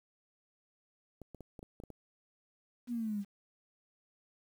clicks, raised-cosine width 2 ms, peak -34 dBFS, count 8, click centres 1.217 / 1.347 / 1.407 / 1.592 / 1.629 / 1.801 / 1.837 / 1.903 s
sine exponential sweep, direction down, 246.9 to 196 Hz, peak -33 dBFS, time 2.87-3.25 s, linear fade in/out 50 ms
effects 10-bit

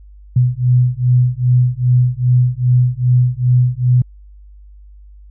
sine beating tone pair, 123.4 / 125.9 Hz, B2 / B2, -1 / +34 cents, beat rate 2.5 Hz, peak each -13 dBFS, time 0.36-4.02 s, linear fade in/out 5 ms, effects added 50 Hz sine -37 dBFS peak until 5.3 s

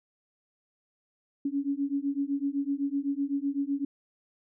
sine beating tone pair, 276.4 / 284.3 Hz, C#4 / C#4, -5 / +44 cents, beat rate 7.9 Hz, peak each -30 dBFS, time 1.45-3.85 s, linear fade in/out 5 ms, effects none

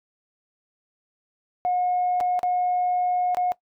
sine tone with dropouts, 722 Hz, F#5, 43 cents flat, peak -19 dBFS, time 1.65-3.52 s, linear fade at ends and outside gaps 0 ms, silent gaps 2.203-2.209 / 2.392-2.431 / 3.347-3.37 s, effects noise-tail reverb RT60 0.1 s tail -20 dB re dry + tanh soft clip ceiling -16 dBFS

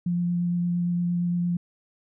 sine tone with vibrato, 174.61 Hz, F3, in tune, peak -22 dBFS, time 0.06-1.57 s, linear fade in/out 5 ms, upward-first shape sine, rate 8.7 Hz, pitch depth 10 cents each way, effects none

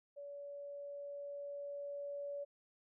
sine tone with level ramp, 570 Hz, C#5, 48 cents sharp, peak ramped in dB -46 to -40 dBFS, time 0.16-2.45 s, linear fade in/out 20 ms, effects none

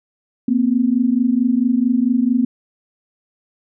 sine tone pair together, 234.5 / 259 Hz, A#3 / C4, +11 / -17 cents, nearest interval major second, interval 172 cents, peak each -16 dBFS, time 0.48-2.45 s, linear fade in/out 5 ms, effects none

